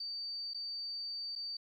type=tone with dropouts; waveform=sine; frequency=4609 Hz; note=D8; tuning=33 cents flat; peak=-38 dBFS; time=0-1.57 s; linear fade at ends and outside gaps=5 ms; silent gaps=0.536-0.544 / 1.354-1.359 s; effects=12-bit